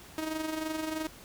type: tone with amplitude modulation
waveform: sawtooth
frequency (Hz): 314.7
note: D#4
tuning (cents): +20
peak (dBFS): -26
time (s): 0.18-1.07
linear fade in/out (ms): 0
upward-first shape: sine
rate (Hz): 23.1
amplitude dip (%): 55
effects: pink hiss -51 dBFS RMS until 1.24 s